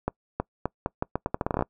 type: accelerating click train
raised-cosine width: 1 ms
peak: -11 dBFS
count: 16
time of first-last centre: 0.08-1.624 s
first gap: 320 ms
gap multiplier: 0.8
effects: noise-tail reverb RT60 0.1 s tail -25 dB re dry